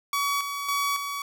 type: tone with tremolo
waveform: sawtooth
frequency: 1133 Hz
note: C#6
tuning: 37 cents sharp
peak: -20 dBFS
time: 0.13-1.22 s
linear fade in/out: 2 ms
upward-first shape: square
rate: 1.8 Hz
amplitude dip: 50%
effects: none